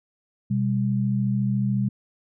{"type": "tone pair together", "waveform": "sine", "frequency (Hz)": [125.99, 200], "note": ["B2", "G3"], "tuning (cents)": [35, 35], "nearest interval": "minor sixth", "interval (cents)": 800, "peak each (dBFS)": -23, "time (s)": [0.5, 1.89], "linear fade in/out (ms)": 10, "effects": []}